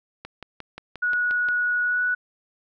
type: click train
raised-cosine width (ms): 0.3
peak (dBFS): -20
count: 8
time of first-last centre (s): 0.25-1.487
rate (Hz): 5.66
type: tone with pitch glide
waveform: sine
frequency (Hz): 1461 to 1476.3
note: F#6 to F#6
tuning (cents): -22 to -4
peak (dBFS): -20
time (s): 1.02-2.15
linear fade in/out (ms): 10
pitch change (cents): +18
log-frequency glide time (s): 1.83-2.03
effects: none